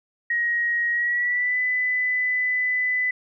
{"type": "tone with pitch glide", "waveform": "sine", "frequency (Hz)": [1888, 2000], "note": ["A#6", "B6"], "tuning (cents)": [22, 21], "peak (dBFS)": -20, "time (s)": [0.3, 3.11], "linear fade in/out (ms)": 5, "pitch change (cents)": 99, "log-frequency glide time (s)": [0.91, 1.58], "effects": []}